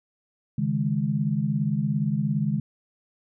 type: chord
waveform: sine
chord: C# suspended second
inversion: none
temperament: just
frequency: 138.59 / 155.92 / 207.9 Hz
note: C#3 / D#3 / G#3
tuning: 0 / +4 / +2 cents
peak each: -27 / -26 / -26 dBFS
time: 0.58-2.6 s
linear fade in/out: 5 ms
effects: none